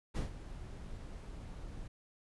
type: noise with ADSR envelope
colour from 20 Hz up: brown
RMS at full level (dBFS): -32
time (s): 0.14-1.88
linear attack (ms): 26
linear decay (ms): 130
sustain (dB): -14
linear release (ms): 7
effects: resampled to 24000 Hz